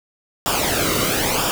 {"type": "noise with flanger", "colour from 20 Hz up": "pink", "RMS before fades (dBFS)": -20, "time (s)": [0.46, 1.51], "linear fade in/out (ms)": 0, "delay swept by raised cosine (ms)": [0.48, 1.21], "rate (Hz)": 1, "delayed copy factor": -0.7, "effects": []}